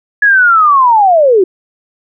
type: linear sweep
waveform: sine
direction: down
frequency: 1700 to 352.1 Hz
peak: -4 dBFS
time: 0.22-1.44 s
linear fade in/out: 5 ms
effects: none